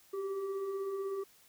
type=tone with frequency modulation; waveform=sine; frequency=392 Hz; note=G4; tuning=in tune; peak=-34 dBFS; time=0.13-1.24 s; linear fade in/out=10 ms; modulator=768 Hz; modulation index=0.46; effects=white hiss -63 dBFS RMS until 1.48 s